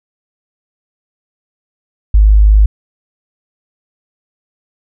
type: tone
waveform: sine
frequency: 51.91 Hz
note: G#1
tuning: in tune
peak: -3 dBFS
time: 2.14-2.66 s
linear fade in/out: 5 ms
effects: none